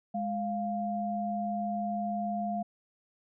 sine tone pair together, 207.7 / 698.6 Hz, G#3 / F5, 0 / 0 cents, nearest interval octave + major sixth, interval 2100 cents, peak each -33 / -32 dBFS, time 0.14-2.63 s, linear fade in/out 10 ms, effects none

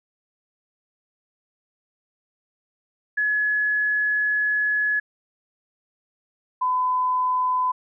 sine tone pair in turn, 1697 / 1009 Hz, G#6 / B5, +37 / +37 cents, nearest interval major sixth, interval 900 cents, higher first, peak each -19 dBFS, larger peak neither, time 3.17-5 / 6.61-7.72 s, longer first, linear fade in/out 10 ms, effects none

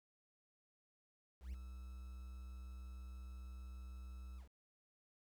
triangle tone with ADSR envelope, 63.2 Hz, B1, 41 cents sharp, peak -39 dBFS, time 1.4-4.49 s, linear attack 130 ms, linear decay 16 ms, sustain -7 dB, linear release 110 ms, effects 11-bit

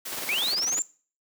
white noise, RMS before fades -35 dBFS, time 0.05-0.53 s, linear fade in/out 10 ms
pink noise with tremolo, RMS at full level -32 dBFS, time 0.12-0.79 s, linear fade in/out 0 ms, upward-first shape triangle, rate 20 Hz, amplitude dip 95%
sine linear sweep, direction up, 2177 to 7400 Hz, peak -24 dBFS, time 0.29-0.82 s, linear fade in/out 0 ms
effects noise-tail reverb RT60 0.4 s tail -20 dB re dry + high-pass 300 Hz 12 dB/octave

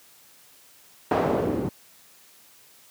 white noise with low-pass filter sweep, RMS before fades -24 dBFS, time 1.11-1.69 s, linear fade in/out 2 ms, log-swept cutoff 790 to 280 Hz, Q 1.2, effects white hiss -54 dBFS RMS until 2.9 s + high-pass 100 Hz 12 dB/octave

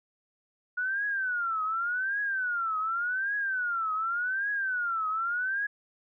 sine tone with vibrato, 1452 Hz, F#6, 33 cents flat, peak -27 dBFS, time 0.77-5.67 s, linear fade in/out 10 ms, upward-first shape triangle, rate 0.87 Hz, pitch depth 250 cents each way, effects none

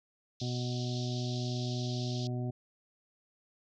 white band-pass noise, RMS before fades -45 dBFS, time 0.4-2.27 s, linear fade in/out 0 ms, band 3200 to 5500 Hz, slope 48 dB/octave
harmonic tone, 123.47 Hz, B2, in tune, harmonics 1 / 2 / 3 / 5 / 6, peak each -33 / -39 / -43 / -47 / -49 dBFS, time 0.41-2.51 s, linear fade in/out 10 ms
effects none

